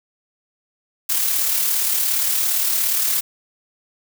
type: noise with amplitude modulation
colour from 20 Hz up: blue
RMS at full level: -18 dBFS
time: 1.09-3.21 s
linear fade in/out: 10 ms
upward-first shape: sine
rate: 37.3 Hz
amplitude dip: 35%
effects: none

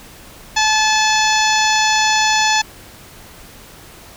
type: harmonic tone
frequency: 865 Hz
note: A5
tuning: 30 cents flat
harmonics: 1 / 2 / 3 / 4 / 5 / 6 / 7 / 8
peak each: -16 / -19 / -21 / -22 / -23 / -24 / -24 / -25 dBFS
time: 0.56-2.62 s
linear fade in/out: 10 ms
effects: pink hiss -40 dBFS RMS until 4.16 s

